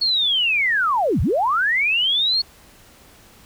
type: linear two-way sweep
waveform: sine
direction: down then up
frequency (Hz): 4400 to 53.8 to 4400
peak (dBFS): -16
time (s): 0.01-2.42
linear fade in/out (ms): 10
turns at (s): 1.21
effects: pink hiss -49 dBFS RMS until 3.45 s